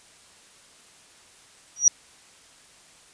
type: tone with exponential growth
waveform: sine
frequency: 5780 Hz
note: F#8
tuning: 41 cents flat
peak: -8 dBFS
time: 1.76-1.88 s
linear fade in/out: 2 ms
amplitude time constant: 26 ms
effects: white hiss -53 dBFS RMS until 3.13 s + resampled to 22050 Hz